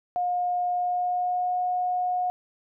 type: tone with pitch glide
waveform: sine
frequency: 715 to 724.6 Hz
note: F5 to F#5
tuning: +41 to -36 cents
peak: -23 dBFS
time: 0.16-2.3 s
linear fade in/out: 0 ms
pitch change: +23 cents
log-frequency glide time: 0.72-1.59 s
effects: none